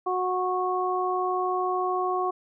harmonic tone, 366.8 Hz, F#4, 15 cents flat, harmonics 1 / 2 / 3, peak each -28 / -28 / -28 dBFS, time 0.06-2.31 s, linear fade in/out 10 ms, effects none

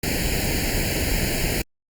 pink noise with comb filter, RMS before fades -23 dBFS, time 0.03-1.62 s, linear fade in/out 5 ms, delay 0.42 ms, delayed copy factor +0.95, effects Opus 48 kbps

